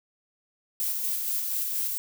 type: noise with tremolo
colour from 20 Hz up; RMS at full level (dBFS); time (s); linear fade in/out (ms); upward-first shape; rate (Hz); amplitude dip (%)
violet; -28; 0.8-1.98; 0; square; 4.2; 25
effects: none